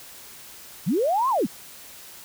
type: linear two-way sweep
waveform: sine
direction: up then down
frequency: 130.81 to 1100 to 130.81 Hz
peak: -19 dBFS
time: 0.86-1.47 s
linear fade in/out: 20 ms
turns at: 1.29 s
effects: white hiss -44 dBFS RMS until 2.24 s